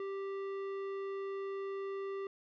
sine tone with tanh clipping, 392 Hz, G4, in tune, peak -39 dBFS, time 0-2.27 s, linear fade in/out 2 ms, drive 13 dB, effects none

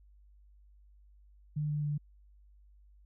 sine tone with pitch steps, 150 / 148.62 / 147.25 Hz, D3 / D3 / D3, +37 / +21 / +5 cents, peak -30 dBFS, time 1.56-1.98 s, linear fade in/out 10 ms, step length 140 ms, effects added 50 Hz sine -57 dBFS peak until 3.05 s

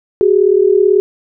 sine tone pair together, 375.5 / 413.8 Hz, F#4 / G#4, +26 / -6 cents, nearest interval major second, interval 168 cents, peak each -10 dBFS, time 0.21-1 s, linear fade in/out 0 ms, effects none

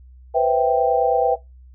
sine chord, C major seventh, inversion third, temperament equal, 493.9 / 523.3 / 659.3 / 784 Hz, B4 / C5 / E5 / G5, 0 / 0 / 0 / 0 cents, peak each -19 / -25 / -20 / -19 dBFS, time 0.34-1.36 s, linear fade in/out 20 ms, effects noise-tail reverb RT60 0.2 s tail -19 dB re dry + added 63 Hz sine -42 dBFS peak until 1.74 s

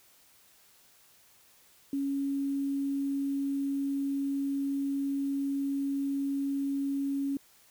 sine tone with quantisation, 277.2 Hz, C#4, in tune, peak -28 dBFS, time 1.93-7.37 s, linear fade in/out 2 ms, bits 9, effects white hiss -61 dBFS RMS until 7.7 s

